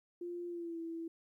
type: tone with pitch glide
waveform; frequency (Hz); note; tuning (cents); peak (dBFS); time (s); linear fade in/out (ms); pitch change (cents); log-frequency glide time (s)
sine; 349 to 330.7; F4 to E4; -1 to +6; -39; 0.21-1.08; 5; -93; 0.48-0.79
effects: 13-bit